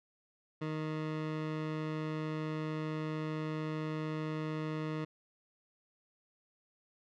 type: tone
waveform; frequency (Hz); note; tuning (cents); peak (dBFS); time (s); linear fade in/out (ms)
20% pulse; 155.56; D#3; 0; -30; 0.61-5.05; 10
effects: low-pass 3000 Hz 12 dB/octave